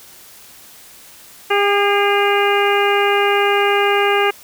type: harmonic tone with a mistuned harmonic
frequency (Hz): 404.2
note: G#4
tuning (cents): -47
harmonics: 1 / 2 / 3 / 4 / 5 / 6 / 7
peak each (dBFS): -16 / -19 / -21 / -22 / -23 / -24 / -24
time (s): 1.5-4.31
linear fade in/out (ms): 10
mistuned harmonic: 5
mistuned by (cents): +43
effects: white hiss -42 dBFS RMS until 4.43 s